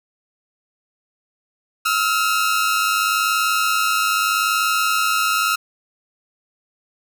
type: tone pair together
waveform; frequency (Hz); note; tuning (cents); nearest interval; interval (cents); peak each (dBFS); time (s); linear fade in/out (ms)
sawtooth; 1287 / 1387.8; E6 / F6; -42 / -11; minor second; 131; -16; 1.85-5.56; 10
effects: none